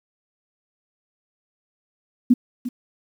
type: tone with echo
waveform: sine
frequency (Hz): 246.3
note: B3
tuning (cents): -5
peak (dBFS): -9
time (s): 2.3-2.34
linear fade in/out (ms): 10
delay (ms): 350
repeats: 1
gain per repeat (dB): -14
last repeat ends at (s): 2.69
effects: 8-bit